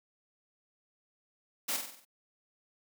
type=noise with echo; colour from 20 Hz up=white; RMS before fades=-33 dBFS; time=1.68-1.77 s; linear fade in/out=10 ms; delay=47 ms; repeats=6; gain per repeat=-5 dB; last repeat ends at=2.052 s; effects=high-pass 200 Hz 12 dB/octave